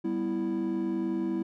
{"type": "chord", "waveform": "triangle", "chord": "E minor", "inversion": "first", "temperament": "equal", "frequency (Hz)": [196, 246.9, 329.6], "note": ["G3", "B3", "E4"], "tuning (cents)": [0, 0, 0], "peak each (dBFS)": [-31, -32, -27], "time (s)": [0.04, 1.43], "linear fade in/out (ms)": 10, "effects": ["tanh soft clip ceiling -18 dBFS"]}